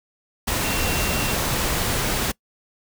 sine tone in noise, 2738 Hz, F7, 35 cents flat, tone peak -30 dBFS, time 0.64-1.33 s, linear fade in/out 10 ms, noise pink, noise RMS -23 dBFS, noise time 0.47-2.32 s, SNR -10 dB, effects noise-tail reverb RT60 0.1 s tail -24 dB re dry

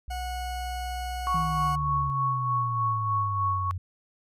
sine tone with pitch glide, 62.4 to 69.24 Hz, B1 to C#2, +19 to -1 cents, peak -33 dBFS, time 0.08-2.1 s, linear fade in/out 0 ms, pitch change +180 cents, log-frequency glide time 1.62-1.74 s
40% pulse tone, 732 Hz, F#5, 19 cents flat, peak -32 dBFS, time 0.1-1.76 s, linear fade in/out 10 ms
sine tone with tremolo, 1108.7 Hz, C#6, in tune, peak -23 dBFS, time 1.27-3.71 s, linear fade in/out 0 ms, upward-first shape sine, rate 3.3 Hz, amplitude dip 45%
sine exponential sweep, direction down, 164.9 to 90.1 Hz, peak -29 dBFS, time 1.34-3.78 s, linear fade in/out 5 ms
effects resampled to 32000 Hz

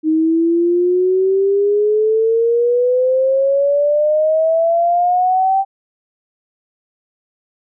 sine exponential sweep, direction up, 311.1 to 784 Hz, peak -11 dBFS, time 0.03-5.65 s, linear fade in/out 50 ms, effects none

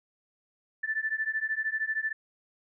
sine beating tone pair, 1754 / 1767 Hz, A6 / A6, -6 / +7 cents, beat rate 13 Hz, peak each -31 dBFS, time 0.83-2.13 s, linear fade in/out 10 ms, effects none

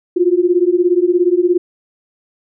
sine beating tone pair, 346.2 / 363.2 Hz, F4 / F#4, -15 / -32 cents, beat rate 17 Hz, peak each -13 dBFS, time 0.16-1.58 s, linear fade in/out 10 ms, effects none

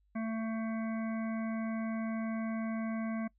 harmonic tone, 223.2 Hz, A3, 25 cents sharp, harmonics 1 / 3 / 5 / 7 / 9 / 10, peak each -33 / -43 / -47 / -50 / -52 / -53 dBFS, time 0.15-3.28 s, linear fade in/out 10 ms, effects noise-tail reverb RT60 0.1 s tail -23 dB re dry + added 50 Hz sine -68 dBFS peak until 3.38 s

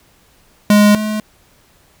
square tone pair in turn, 207.7 / 213.9 Hz, G#3 / A3, 0 / -49 cents, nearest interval minor second, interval 51 cents, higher second, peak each -7 / -18 dBFS, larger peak first, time 0.7-0.95 / 0.95-1.2 s, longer neither, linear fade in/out 2 ms, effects pink hiss -52 dBFS RMS until 2 s

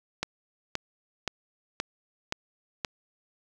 click train, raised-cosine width 0.2 ms, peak -11 dBFS, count 6, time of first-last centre 0.23-2.848 s, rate 1.91 Hz, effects none

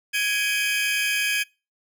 40% pulse tone cluster, 1662 / 2297 / 2511 / 3128 Hz, G#6 / D7 / D#7 / G7, +1 / -39 / +15 / -4 cents, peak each -25 / -30 / -24 / -29 dBFS, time 0.13-1.44 s, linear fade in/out 20 ms, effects noise-tail reverb RT60 0.3 s tail -26 dB re dry

